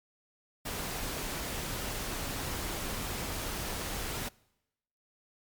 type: noise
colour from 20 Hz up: pink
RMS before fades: -36 dBFS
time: 0.65-4.29 s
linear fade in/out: 10 ms
effects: noise-tail reverb RT60 0.9 s tail -24 dB re dry + MP3 96 kbps